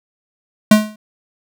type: tone with exponential decay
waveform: square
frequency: 213.5 Hz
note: G#3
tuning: 48 cents sharp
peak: -3 dBFS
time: 0.71-0.96 s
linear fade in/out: 5 ms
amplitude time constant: 54 ms
effects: none